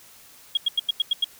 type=tone bursts; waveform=triangle; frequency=3286 Hz; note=G#7; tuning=19 cents flat; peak=-14 dBFS; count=7; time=0.55-1.244 s; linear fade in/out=5 ms; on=22 ms; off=90 ms; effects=tanh soft clip ceiling -15 dBFS + white hiss -50 dBFS RMS until 1.39 s